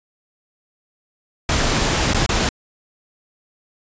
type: noise with dropouts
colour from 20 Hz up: pink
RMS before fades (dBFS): -18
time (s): 1.49-2.49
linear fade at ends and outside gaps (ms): 2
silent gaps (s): 2.136-2.145 / 2.263-2.291
effects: resampled to 16000 Hz